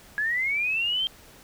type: linear sweep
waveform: sine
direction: up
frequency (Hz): 1661.2 to 3175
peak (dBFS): -23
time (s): 0.18-1.07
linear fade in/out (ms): 0
effects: pink hiss -51 dBFS RMS until 1.43 s